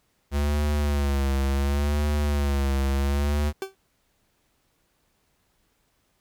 square tone with vibrato, 71 Hz, C#2, 42 cents sharp, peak -22 dBFS, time 0.31-3.53 s, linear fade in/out 50 ms, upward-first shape sine, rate 0.7 Hz, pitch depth 75 cents each way
40% pulse tone with exponential decay, 385.9 Hz, G4, 27 cents flat, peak -24 dBFS, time 3.62-3.75 s, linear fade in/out 1 ms, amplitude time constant 27 ms
effects pink hiss -69 dBFS RMS until 6.2 s

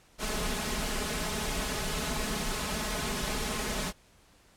pink noise with comb filter, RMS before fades -32 dBFS, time 0.18-3.93 s, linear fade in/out 50 ms, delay 4.7 ms, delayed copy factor +0.8, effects pink hiss -61 dBFS RMS until 4.56 s + low-pass 11000 Hz 12 dB/octave

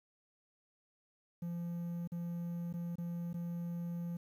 triangle tone with dropouts, 171.8 Hz, F3, 28 cents flat, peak -35 dBFS, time 1.42-4.17 s, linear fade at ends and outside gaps 5 ms, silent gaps 2.075-2.119 / 2.728-2.738 / 2.957-2.982 / 3.331-3.341 s, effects 11-bit

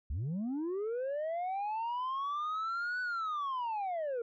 sine linear two-way sweep, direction up then down, 58.7 to 1500 to 452.7 Hz, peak -30 dBFS, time 0.1-4.22 s, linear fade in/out 5 ms, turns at 3.01 s, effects tanh soft clip ceiling -32 dBFS

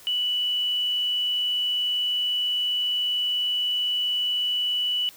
sine tone, 2960 Hz, F#7, in tune, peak -22 dBFS, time 0.07-5.09 s, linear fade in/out 0 ms, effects white hiss -49 dBFS RMS until 5.16 s

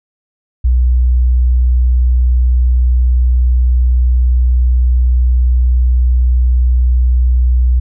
sine tone, 61.74 Hz, B1, in tune, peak -7 dBFS, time 0.64-7.8 s, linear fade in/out 10 ms, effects none

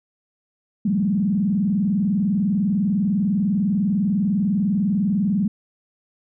sine tone with vibrato, 196 Hz, G3, in tune, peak -17 dBFS, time 0.85-5.48 s, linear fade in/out 5 ms, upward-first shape square, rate 20 Hz, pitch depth 180 cents each way, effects none

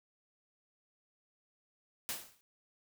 white noise with exponential decay, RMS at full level -35 dBFS, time 2.09-2.41 s, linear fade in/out 0 ms, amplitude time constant 69 ms, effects none

